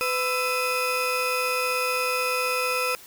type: tone cluster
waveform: 35% pulse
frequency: 503 / 1324 / 2499 Hz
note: B4 / E6 / D#7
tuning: +32 / +7 / +7 cents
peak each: -26 dBFS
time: 0.01-2.95 s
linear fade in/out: 0 ms
effects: white hiss -47 dBFS RMS until 3.06 s